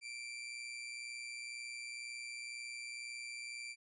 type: tone with amplitude modulation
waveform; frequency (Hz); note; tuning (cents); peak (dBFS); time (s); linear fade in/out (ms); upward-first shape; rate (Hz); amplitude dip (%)
sawtooth; 2349; D7; 0; -38; 0.01-3.76; 50; sine; 122; 50
effects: resampled to 24000 Hz